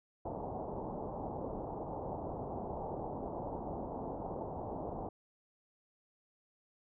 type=low-pass noise; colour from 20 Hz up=white; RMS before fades=-41 dBFS; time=0.25-5.09 s; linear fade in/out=5 ms; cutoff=900 Hz; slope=48 dB/octave; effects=none